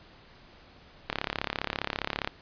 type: click train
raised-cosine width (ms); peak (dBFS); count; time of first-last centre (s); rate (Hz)
0.3; -12; 42; 1.1-2.275; 34.9
effects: pink hiss -54 dBFS RMS until 2.41 s + resampled to 11025 Hz